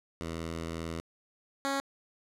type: tone pair in turn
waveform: 10% pulse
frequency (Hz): 82.41 / 275.2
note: E2 / C#4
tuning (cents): 0 / -12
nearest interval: octave + major sixth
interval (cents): 2088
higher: second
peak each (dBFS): -27 / -21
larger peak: second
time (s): 0.21-1 / 1.65-1.8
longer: first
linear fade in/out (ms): 0
effects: low-pass 10000 Hz 12 dB/octave